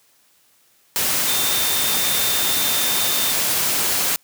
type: tone in noise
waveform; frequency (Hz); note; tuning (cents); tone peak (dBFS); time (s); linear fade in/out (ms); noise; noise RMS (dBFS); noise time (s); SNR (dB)
sine; 3610; A7; +44; -25; 1.28-3.32; 0; white; -20; 0.96-4.16; -8
effects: white hiss -58 dBFS RMS until 4.23 s + high-pass 80 Hz 12 dB/octave